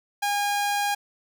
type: tone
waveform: sawtooth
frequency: 815 Hz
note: G#5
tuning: 33 cents flat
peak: -19 dBFS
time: 0.22-0.95 s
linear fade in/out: 10 ms
effects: none